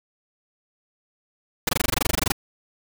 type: noise bursts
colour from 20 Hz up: pink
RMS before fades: -20 dBFS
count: 16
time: 1.67-2.321 s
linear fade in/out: 5 ms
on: 21 ms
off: 21 ms
effects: none